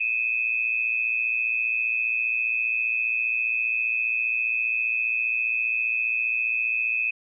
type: tone pair together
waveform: sine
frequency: 2489 / 2604 Hz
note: D#7 / E7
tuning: 0 / -22 cents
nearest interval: minor second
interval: 78 cents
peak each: -25 dBFS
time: 0-7.11 s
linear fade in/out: 10 ms
effects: none